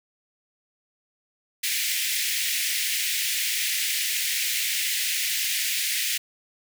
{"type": "high-pass noise", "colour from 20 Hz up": "pink", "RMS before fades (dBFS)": -26, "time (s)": [1.63, 6.18], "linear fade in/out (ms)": 10, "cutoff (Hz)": 1900, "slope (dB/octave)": 48, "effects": []}